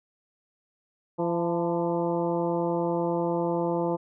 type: harmonic tone with a mistuned harmonic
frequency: 170.3 Hz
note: F3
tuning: 43 cents flat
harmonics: 1 / 2 / 3 / 4 / 5 / 6 / 7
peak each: -31 / -28 / -29 / -35 / -33 / -39 / -46 dBFS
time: 1.18-3.97 s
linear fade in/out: 20 ms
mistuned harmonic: 5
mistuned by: +53 cents
effects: none